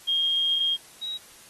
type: tone pair in turn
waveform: sine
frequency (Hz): 3234 / 3828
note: G#7 / A#7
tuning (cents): -47 / +45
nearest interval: minor third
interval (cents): 292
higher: second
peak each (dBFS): -21 / -29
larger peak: first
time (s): 0.07-0.77 / 1.01-1.18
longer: first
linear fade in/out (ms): 20
effects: white hiss -50 dBFS RMS until 1.49 s + AAC 32 kbps